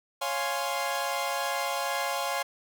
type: chord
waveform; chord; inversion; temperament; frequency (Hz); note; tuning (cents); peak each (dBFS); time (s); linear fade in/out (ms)
sawtooth; Db major seventh; none; equal; 554.4 / 698.5 / 830.6 / 1046.5; Db5 / F5 / Ab5 / C6; 0 / 0 / 0 / 0; -30; 0.21-2.43; 10
effects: none